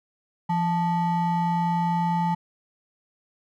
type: ring-modulated tone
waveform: triangle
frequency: 523.3 Hz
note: C5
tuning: in tune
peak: -16 dBFS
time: 0.49-2.35 s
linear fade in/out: 10 ms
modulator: 352 Hz
effects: none